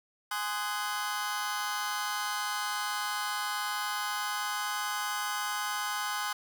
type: chord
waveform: sawtooth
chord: Ab dominant seventh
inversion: none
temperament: just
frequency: 830.6 / 1038.3 / 1245.9 / 1495.1 Hz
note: Ab5 / C6 / Eb6 / Gb6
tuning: 0 / -14 / +2 / +18 cents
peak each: -33 dBFS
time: 0.31-6.33 s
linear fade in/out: 5 ms
effects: none